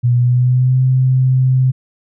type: tone with pitch glide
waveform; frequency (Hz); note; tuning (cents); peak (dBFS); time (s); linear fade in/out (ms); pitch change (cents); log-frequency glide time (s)
sine; 121.6 to 129.58; B2 to C3; -26 to -16; -9; 0.03-1.72; 20; +110; 0.14-0.81
effects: none